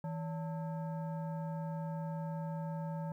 sine tone with frequency modulation, 162.6 Hz, E3, 23 cents flat, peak -36 dBFS, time 0.04-3.12 s, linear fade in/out 2 ms, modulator 731 Hz, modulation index 0.66, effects 12-bit

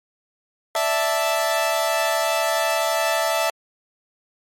sawtooth chord, D suspended second, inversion none, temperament equal, 587.3 / 659.3 / 880 Hz, D5 / E5 / A5, 0 / 0 / 0 cents, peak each -23 / -17 / -21 dBFS, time 0.75-3.5 s, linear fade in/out 2 ms, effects MP3 64 kbps

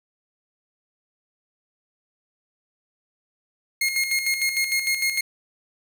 sawtooth tone with tremolo, 2148 Hz, C7, 45 cents sharp, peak -16 dBFS, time 3.81-5.21 s, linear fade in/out 5 ms, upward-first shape square, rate 6.6 Hz, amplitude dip 55%, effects 9-bit

